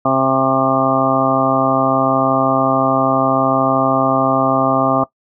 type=harmonic tone with a mistuned harmonic; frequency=133.1 Hz; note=C3; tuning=30 cents sharp; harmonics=1 / 2 / 3 / 4 / 5 / 6 / 7 / 8 / 9; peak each=-24 / -18 / -28 / -22 / -17 / -21 / -28 / -21 / -19 dBFS; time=0.05-5.04 s; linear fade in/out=5 ms; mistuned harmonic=8; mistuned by=+20 cents; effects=noise-tail reverb RT60 0.1 s tail -19 dB re dry